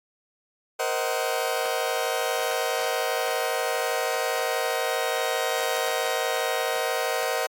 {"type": "chord", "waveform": "sawtooth", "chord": "C half-diminished seventh", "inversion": "third", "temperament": "just", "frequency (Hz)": [470.9, 523.3, 627.9, 753.5], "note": ["Bb4", "C5", "Eb5", "Gb5"], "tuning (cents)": [18, 0, 16, 31], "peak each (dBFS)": -26, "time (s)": [0.79, 7.47], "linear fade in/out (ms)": 10, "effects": ["AAC 64 kbps"]}